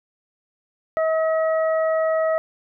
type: harmonic tone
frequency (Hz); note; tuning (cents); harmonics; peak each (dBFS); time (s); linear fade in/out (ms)
640; D#5; +49; 1 / 2 / 3; -18 / -28 / -32; 0.97-2.38; 0
effects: none